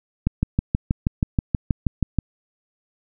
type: click train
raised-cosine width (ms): 5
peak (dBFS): -6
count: 13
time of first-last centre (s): 0.27-2.187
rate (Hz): 6.26
effects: none